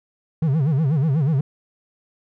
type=tone with vibrato; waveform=triangle; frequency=146.83 Hz; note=D3; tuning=in tune; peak=-14 dBFS; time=0.42-1.41 s; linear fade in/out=5 ms; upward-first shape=sine; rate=8.2 Hz; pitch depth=210 cents each way; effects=none